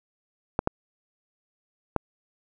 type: clicks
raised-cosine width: 1 ms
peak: -8 dBFS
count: 3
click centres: 0.591 / 0.674 / 1.963 s
effects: none